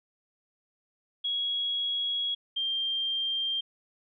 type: tone pair in turn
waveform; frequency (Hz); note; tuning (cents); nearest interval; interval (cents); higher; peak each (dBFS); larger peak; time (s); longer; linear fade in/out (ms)
sine; 3322 / 3180; G#7 / G7; 0 / +24; minor second; 76; first; -27; neither; 1.24-2.35 / 2.56-3.61; first; 10
effects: none